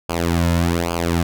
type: tone with flanger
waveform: sawtooth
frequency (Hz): 85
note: F2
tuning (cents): -46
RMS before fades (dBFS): -19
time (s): 0.09-1.23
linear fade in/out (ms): 5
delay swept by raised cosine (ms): 0.52 to 2.62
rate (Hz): 1.2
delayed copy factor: -0.85
effects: none